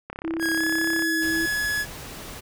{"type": "click train", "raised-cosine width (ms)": 0.5, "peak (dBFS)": -19, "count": 32, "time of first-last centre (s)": [0.1, 1.023], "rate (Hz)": 33.6}
{"type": "tone with vibrato", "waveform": "sine", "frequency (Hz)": 324.8, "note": "E4", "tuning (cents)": -26, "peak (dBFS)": -25, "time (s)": [0.24, 1.46], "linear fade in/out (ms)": 5, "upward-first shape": "sine", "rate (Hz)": 1.8, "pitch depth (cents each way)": 18}
{"type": "tone with pitch glide", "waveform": "45% pulse", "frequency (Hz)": [1648, 1692.4], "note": ["G#6", "G#6"], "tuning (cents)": [-14, 32], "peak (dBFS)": -23, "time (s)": [0.39, 1.86], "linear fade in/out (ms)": 50, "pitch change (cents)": 46, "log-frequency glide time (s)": [0.55, 0.63]}
{"type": "noise", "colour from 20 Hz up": "pink", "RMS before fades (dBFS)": -38, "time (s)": [1.21, 2.41], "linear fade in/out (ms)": 20}
{"effects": []}